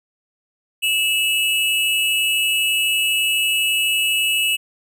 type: tone pair together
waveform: square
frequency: 2637 / 2905 Hz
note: E7 / F#7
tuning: 0 / -32 cents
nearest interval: major second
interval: 168 cents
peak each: -20 dBFS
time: 0.82-4.57 s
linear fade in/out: 20 ms
effects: none